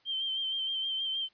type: tone with vibrato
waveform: sine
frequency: 3136 Hz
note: G7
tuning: in tune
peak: -30 dBFS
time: 0.05-1.29 s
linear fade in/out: 50 ms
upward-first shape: sine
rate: 6.4 Hz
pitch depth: 33 cents each way
effects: white hiss -67 dBFS RMS until 1.33 s + resampled to 11025 Hz